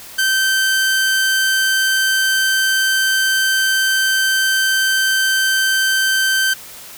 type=tone; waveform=sawtooth; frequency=1551 Hz; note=G6; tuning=19 cents flat; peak=-10 dBFS; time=0.18-6.54 s; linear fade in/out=10 ms; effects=white hiss -36 dBFS RMS until 6.97 s